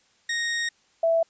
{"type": "tone pair in turn", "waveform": ["sawtooth", "sine"], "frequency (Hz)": [1864.7, 660.9], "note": ["A#6", "E5"], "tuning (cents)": [0, 4], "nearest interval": "octave + tritone", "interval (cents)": 1796, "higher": "first", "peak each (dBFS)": [-21, -18], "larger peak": "second", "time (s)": [[0.29, 0.69], [1.03, 1.23]], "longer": "first", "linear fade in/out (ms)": 5, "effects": ["white hiss -63 dBFS RMS until 1.29 s", "resampled to 16000 Hz"]}